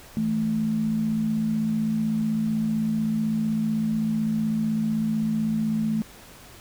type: tone pair together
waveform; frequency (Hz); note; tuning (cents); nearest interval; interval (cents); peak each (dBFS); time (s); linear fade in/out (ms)
sine; 163.67 / 219.5; E3 / A3; -12 / -4; perfect fourth; 508; -30 / -22; 0.17-6.02; 0
effects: pink hiss -47 dBFS RMS until 6.6 s